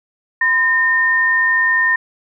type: tone pair together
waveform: sine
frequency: 1019 / 1825.1 Hz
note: C6 / A#6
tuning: -46 / -37 cents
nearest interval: minor seventh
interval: 1009 cents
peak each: -22 / -12 dBFS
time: 0.41-1.96 s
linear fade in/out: 5 ms
effects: none